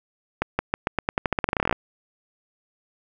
accelerating click train, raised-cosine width 0.5 ms, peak -6 dBFS, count 21, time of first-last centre 0.42-1.727 s, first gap 170 ms, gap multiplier 0.88, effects none

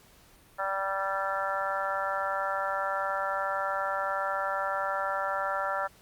harmonic tone, 194.4 Hz, G3, 14 cents flat, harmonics 3 / 4 / 5 / 6 / 7 / 8 / 9, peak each -34 / -35 / -36 / -42 / -32 / -43 / -37 dBFS, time 0.58-5.88 s, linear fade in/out 20 ms, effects pink hiss -58 dBFS RMS until 6.01 s + Opus 48 kbps

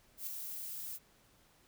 violet noise with ADSR envelope, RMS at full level -39 dBFS, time 0.17-0.99 s, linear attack 99 ms, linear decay 6 ms, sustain -4 dB, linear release 38 ms, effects pink hiss -67 dBFS RMS until 1.67 s

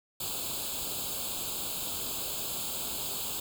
white noise with comb filter, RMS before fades -35 dBFS, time 0.2-3.4 s, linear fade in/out 5 ms, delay 0.26 ms, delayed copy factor +0.95, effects none

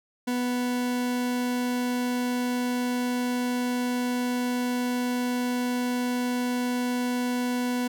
40% pulse tone, 246.9 Hz, B3, in tune, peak -24 dBFS, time 0.27-7.88 s, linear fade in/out 10 ms, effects none

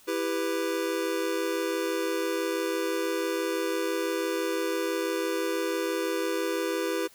square chord, E minor, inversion none, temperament just, 329.6 / 395.6 / 494.4 Hz, E4 / G4 / B4, 0 / +16 / +2 cents, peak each -32 dBFS, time 0.07-7.08 s, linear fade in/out 20 ms, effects white hiss -56 dBFS RMS until 7.14 s

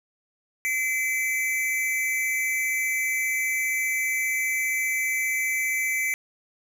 square tone pair together, 2046 / 2311 Hz, C7 / D7, -39 / -28 cents, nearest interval major second, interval 211 cents, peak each -27 dBFS, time 0.65-6.14 s, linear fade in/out 0 ms, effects none

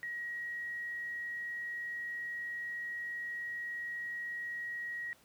sine tone, 1900 Hz, A#6, 33 cents sharp, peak -37 dBFS, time 0.03-5.13 s, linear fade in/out 0 ms, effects pink hiss -64 dBFS RMS until 5.24 s + high-pass 80 Hz 12 dB/octave

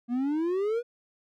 triangle exponential sweep, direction up, 234.1 to 491.4 Hz, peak -23 dBFS, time 0.08-0.83 s, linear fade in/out 50 ms, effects none

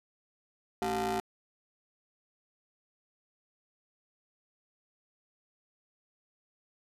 30% pulse ring-modulated tone, 164.81 Hz, E3, in tune, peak -24 dBFS, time 0.82-1.2 s, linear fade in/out 0 ms, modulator 548 Hz, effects resampled to 32000 Hz + 11-bit

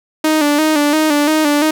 sawtooth tone with vibrato, 301.7 Hz, D4, 47 cents sharp, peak -7 dBFS, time 0.24-1.71 s, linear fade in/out 5 ms, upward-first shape square, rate 2.9 Hz, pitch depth 56 cents each way, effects none

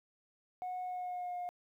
sine tone with pitch glide, 731 to 713.5 Hz, F#5 to F5, -21 to +37 cents, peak -35 dBFS, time 0.62-1.49 s, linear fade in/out 0 ms, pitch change -42 cents, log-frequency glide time 0.83-1.37 s, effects tanh soft clip ceiling -35 dBFS + 12-bit

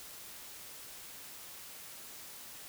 silence, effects white hiss -49 dBFS RMS until 2.68 s

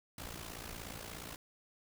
pink noise with amplitude modulation, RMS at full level -43 dBFS, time 0.18-1.36 s, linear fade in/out 2 ms, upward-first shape sine, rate 56.9 Hz, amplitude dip 70%, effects none

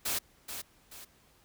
white noise with echo, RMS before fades -32 dBFS, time 0.05-0.19 s, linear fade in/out 10 ms, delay 430 ms, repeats 2, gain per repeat -8 dB, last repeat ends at 1.05 s, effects pink hiss -64 dBFS RMS until 1.44 s

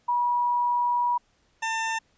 sine / 20% pulse tone pair in turn, 968 / 897 Hz, B5 / A5, -35 / +33 cents, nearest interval minor second, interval 132 cents, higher first, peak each -21 dBFS, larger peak neither, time 0.08-1.18 / 1.62-1.99 s, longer first, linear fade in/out 10 ms, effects pink hiss -66 dBFS RMS until 2.17 s + resampled to 16000 Hz

